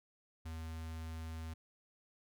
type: tone with notch filter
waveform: square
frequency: 80.7 Hz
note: E2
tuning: 36 cents flat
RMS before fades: -44 dBFS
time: 0.45-1.54 s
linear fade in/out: 10 ms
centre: 470 Hz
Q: 1.5
effects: none